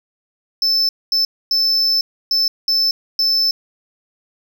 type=tone bursts at uneven times; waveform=triangle; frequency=5274 Hz; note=E8; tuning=in tune; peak=-12 dBFS; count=6; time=0.62-0.89 / 1.12-1.25 / 1.51-2.01 / 2.31-2.48 / 2.68-2.91 / 3.19-3.51 s; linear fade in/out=2 ms; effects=none